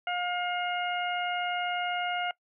harmonic tone, 712 Hz, F5, 33 cents sharp, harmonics 1 / 2 / 3 / 4, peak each -31 / -34 / -36 / -37 dBFS, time 0.07-2.31 s, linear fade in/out 2 ms, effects noise-tail reverb RT60 0.1 s tail -22 dB re dry

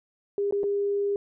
sine tone with dropouts, 403.6 Hz, G#4, 49 cents flat, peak -23 dBFS, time 0.38-1.16 s, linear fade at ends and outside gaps 1 ms, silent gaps 0.51-0.524 / 0.633-0.639 s, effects none

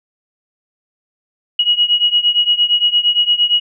sine beating tone pair, 2900 / 2908.7 Hz, F#7 / F#7, -35 / -30 cents, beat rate 8.7 Hz, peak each -13 / -15 dBFS, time 1.59-3.6 s, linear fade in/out 5 ms, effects none

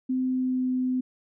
sine tone with pitch glide, 257.4 to 254.9 Hz, C4 to C4, -28 to -45 cents, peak -23 dBFS, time 0.09-1.01 s, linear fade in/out 10 ms, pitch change -17 cents, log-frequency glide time 0.24-0.69 s, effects none

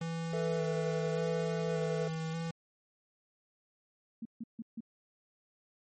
square tone with vibrato, 163.1 Hz, E3, 18 cents flat, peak -35 dBFS, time 0.01-2.51 s, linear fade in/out 5 ms, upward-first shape square, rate 0.86 Hz, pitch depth 23 cents each way
triangle chord, A suspended second, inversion none, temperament equal, 440 / 493.9 / 659.3 Hz, A4 / B4 / E5, 0 / 0 / 0 cents, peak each -34 / -34 / -39 dBFS, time 0.33-2.08 s, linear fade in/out 5 ms
sine tone bursts, 227.4 Hz, A#3, 43 cents flat, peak -37 dBFS, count 4, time 4.22-4.806 s, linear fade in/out 5 ms, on 34 ms, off 150 ms
effects MP3 32 kbps

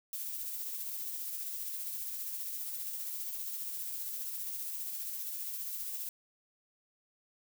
violet noise with tremolo, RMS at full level -38 dBFS, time 0.13-6.09 s, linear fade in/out 2 ms, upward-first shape sine, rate 15 Hz, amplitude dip 30%, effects none

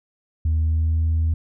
sine tone with pitch glide, 79.2 to 80.58 Hz, D#2 to E2, +31 to -39 cents, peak -15 dBFS, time 0.45-1.34 s, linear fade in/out 5 ms, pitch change +30 cents, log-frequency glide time 0.57-1.02 s, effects tanh soft clip ceiling -15 dBFS

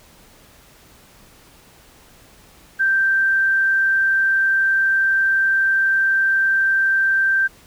sine tone, 1568 Hz, G6, in tune, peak -14 dBFS, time 2.79-7.48 s, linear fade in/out 20 ms, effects pink hiss -49 dBFS RMS until 7.66 s

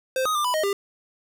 square tone with pitch steps, 521 / 1251 / 1192 / 992 / 624 / 399 Hz, C5 / D#6 / D6 / B5 / D#5 / G4, -7 / +9 / +25 / +7 / +5 / +31 cents, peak -22 dBFS, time 0.16-0.73 s, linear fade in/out 2 ms, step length 95 ms, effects none

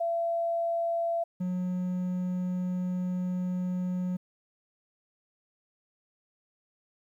sine / triangle tone pair in turn, 675 / 181.44 Hz, E5 / F#3, +41 / -34 cents, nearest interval octave + major seventh, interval 2275 cents, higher first, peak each -26 dBFS, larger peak neither, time 0-1.24 / 1.4-4.17 s, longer second, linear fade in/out 10 ms, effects 11-bit

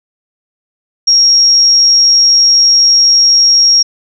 sine tone, 5588 Hz, F8, in tune, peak -4 dBFS, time 1.07-3.83 s, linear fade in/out 10 ms, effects none

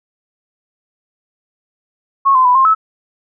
sine tone with pitch steps, 1095 / 1030 / 992 / 1061 / 1300 Hz, C#6 / C6 / B5 / C6 / E6, -22 / -28 / +7 / +24 / -24 cents, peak -7 dBFS, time 2.25-2.75 s, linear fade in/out 20 ms, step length 100 ms, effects none

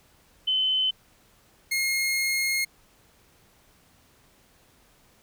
sine / sawtooth tone pair in turn, 3048 / 2148 Hz, G7 / C7, -49 / +45 cents, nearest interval tritone, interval 606 cents, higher first, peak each -21 / -20 dBFS, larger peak second, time 0.47-0.91 / 1.71-2.65 s, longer second, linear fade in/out 10 ms, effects pink hiss -60 dBFS RMS until 5.22 s

